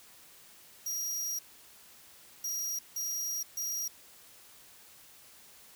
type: tone bursts at uneven times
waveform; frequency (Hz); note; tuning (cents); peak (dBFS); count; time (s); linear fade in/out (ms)
sawtooth; 5710; F8; +37; -30; 4; 0.86-1.39 / 2.44-2.79 / 2.96-3.43 / 3.57-3.88; 5
effects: white hiss -56 dBFS RMS until 5.75 s